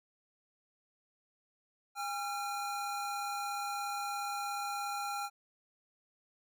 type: tone pair together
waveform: square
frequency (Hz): 812.8 / 1367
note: G#5 / F6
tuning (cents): -38 / -37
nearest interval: major sixth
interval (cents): 901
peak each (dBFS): -38 / -40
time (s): 1.95-5.3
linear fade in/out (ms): 50
effects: none